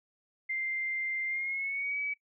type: tone with pitch glide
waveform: sine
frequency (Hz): 2093 to 2282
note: C7 to C#7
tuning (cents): 0 to +50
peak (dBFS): -31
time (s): 0.49-2.14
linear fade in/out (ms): 10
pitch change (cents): +150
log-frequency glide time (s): 1.26-1.99
effects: noise-tail reverb RT60 0.1 s tail -17 dB re dry